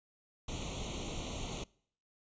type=noise with comb filter; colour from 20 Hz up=pink; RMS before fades=-40 dBFS; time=0.48-1.64 s; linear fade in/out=5 ms; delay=0.3 ms; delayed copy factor=+0.95; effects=noise-tail reverb RT60 0.6 s tail -24 dB re dry + resampled to 16000 Hz